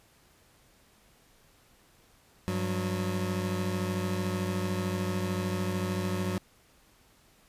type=tone pair together; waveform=25% pulse; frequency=98 / 182.56 Hz; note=G2 / F#3; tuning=0 / -23 cents; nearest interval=major seventh; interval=1077 cents; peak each=-28 dBFS; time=2.48-6.38 s; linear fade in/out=0 ms; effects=pink hiss -62 dBFS RMS until 7.48 s + resampled to 32000 Hz